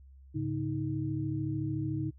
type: tone cluster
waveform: sine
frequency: 107.6 / 141.2 / 313.6 Hz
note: A2 / C#3 / D#4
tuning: -38 / +32 / +14 cents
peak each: -36 / -34 / -34 dBFS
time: 0.34-2.11 s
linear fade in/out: 20 ms
effects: noise-tail reverb RT60 0.1 s tail -25 dB re dry + added 67 Hz sine -51 dBFS peak until 2.18 s